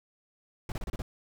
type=noise bursts; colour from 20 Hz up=brown; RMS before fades=-34 dBFS; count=6; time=0.69-1.02 s; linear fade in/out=2 ms; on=30 ms; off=30 ms; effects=none